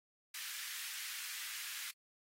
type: high-pass noise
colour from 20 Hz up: pink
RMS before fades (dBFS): -45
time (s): 0.34-1.91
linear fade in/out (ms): 5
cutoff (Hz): 1600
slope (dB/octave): 24
effects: AAC 48 kbps